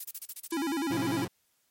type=noise bursts; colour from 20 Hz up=violet; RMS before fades=-36 dBFS; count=8; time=0-0.543 s; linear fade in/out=5 ms; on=39 ms; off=33 ms
type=tone with vibrato; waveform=square; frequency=303 Hz; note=D#4; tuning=46 cents flat; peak=-29 dBFS; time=0.52-1.25 s; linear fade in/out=5 ms; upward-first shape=square; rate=10 Hz; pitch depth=160 cents each way
type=chord; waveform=sawtooth; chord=F major; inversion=first; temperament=equal with one note detuned; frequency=110 / 130.81 / 178.39 Hz; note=A2 / C3 / F3; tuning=0 / 0 / +37 cents; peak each=-34 dBFS; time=0.9-1.28 s; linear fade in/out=10 ms
effects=white hiss -72 dBFS RMS until 1.7 s + MP3 64 kbps